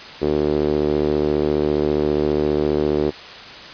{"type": "tone with band-pass filter", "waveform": "sawtooth", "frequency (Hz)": 74.8, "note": "D2", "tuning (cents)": 32, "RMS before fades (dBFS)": -19, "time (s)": [0.21, 3.11], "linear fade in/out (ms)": 20, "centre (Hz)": 390, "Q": 3.4, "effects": ["white hiss -36 dBFS RMS until 3.73 s", "resampled to 11025 Hz"]}